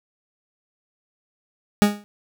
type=tone with exponential decay; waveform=40% pulse; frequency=206.2 Hz; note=G#3; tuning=12 cents flat; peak=-8 dBFS; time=1.82-2.04 s; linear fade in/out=0 ms; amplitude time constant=47 ms; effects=none